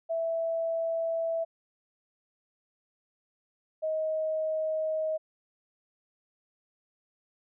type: tone pair in turn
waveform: sine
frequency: 659.3 / 629.4 Hz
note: E5 / D#5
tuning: 0 / +20 cents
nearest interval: minor second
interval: 80 cents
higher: first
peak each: -27 dBFS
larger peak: neither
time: 0.09-1.45 / 3.82-5.18 s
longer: neither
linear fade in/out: 20 ms
effects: none